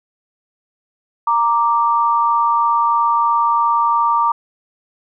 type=tone pair together; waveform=sine; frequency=931.7 / 1174.7 Hz; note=A#5 / D6; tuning=-1 / 0 cents; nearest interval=major third; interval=401 cents; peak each=-15 dBFS; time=1.27-4.32 s; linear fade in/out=5 ms; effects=none